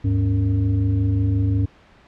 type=tone with frequency modulation; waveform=sine; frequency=102.3 Hz; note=G#2; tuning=26 cents flat; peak=-16 dBFS; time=0.04-1.66 s; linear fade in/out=10 ms; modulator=179 Hz; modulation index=0.75; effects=pink hiss -51 dBFS RMS until 2.07 s + low-pass 3000 Hz 12 dB/octave